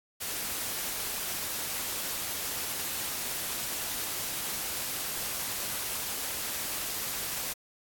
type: noise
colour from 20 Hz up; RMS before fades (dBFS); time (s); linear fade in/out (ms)
white; -34; 0.2-7.54; 20
effects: AAC 64 kbps